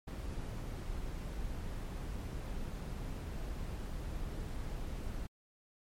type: noise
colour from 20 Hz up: brown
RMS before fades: -40 dBFS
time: 0.07-5.27 s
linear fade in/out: 10 ms
effects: MP3 64 kbps